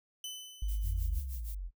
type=tone with exponential decay; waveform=sawtooth; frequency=3020 Hz; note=F#7; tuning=35 cents sharp; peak=-34 dBFS; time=0.24-1.26 s; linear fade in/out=2 ms; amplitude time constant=220 ms
type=tone; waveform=sine; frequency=50.7 Hz; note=G#1; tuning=41 cents flat; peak=-30 dBFS; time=0.62-1.19 s; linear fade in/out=5 ms
type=noise with tremolo; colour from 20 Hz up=violet; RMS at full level=-47 dBFS; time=0.68-1.55 s; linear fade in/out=5 ms; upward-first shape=sine; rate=6.4 Hz; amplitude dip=85%
type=linear sweep; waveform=sine; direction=down; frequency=92.5 to 40.24 Hz; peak=-36 dBFS; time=0.82-1.71 s; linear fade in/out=50 ms
effects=noise-tail reverb RT60 0.1 s tail -23 dB re dry